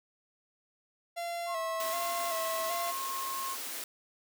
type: tone with vibrato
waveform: 45% pulse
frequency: 670 Hz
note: E5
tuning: 28 cents sharp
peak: -34 dBFS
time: 1.16-2.92 s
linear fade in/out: 20 ms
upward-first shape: square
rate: 1.3 Hz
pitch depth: 42 cents each way
type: tone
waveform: sine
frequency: 1075 Hz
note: C6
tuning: 47 cents sharp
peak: -35 dBFS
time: 1.46-3.57 s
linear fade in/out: 50 ms
type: high-pass noise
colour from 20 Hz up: white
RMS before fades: -39 dBFS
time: 1.8-3.84 s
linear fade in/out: 2 ms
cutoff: 230 Hz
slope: 48 dB/octave
effects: none